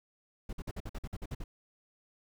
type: noise bursts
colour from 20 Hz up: brown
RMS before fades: -38 dBFS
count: 11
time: 0.49-1.44 s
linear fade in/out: 5 ms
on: 40 ms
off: 51 ms
effects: none